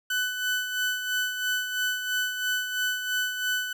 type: tone with tremolo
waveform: 30% pulse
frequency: 1500 Hz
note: F#6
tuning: 23 cents sharp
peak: -21 dBFS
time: 0.1-3.73 s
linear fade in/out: 5 ms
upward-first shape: sine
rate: 3 Hz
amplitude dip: 55%
effects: none